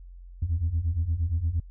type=beating tone pair; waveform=sine; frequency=77.78 / 86.38 Hz; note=D#2 / F2; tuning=0 / -18 cents; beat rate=8.6 Hz; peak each=-27 / -24 dBFS; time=0.42-1.6 s; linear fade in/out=5 ms; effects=tanh soft clip ceiling -19 dBFS + added 44 Hz sine -42 dBFS peak until 1.7 s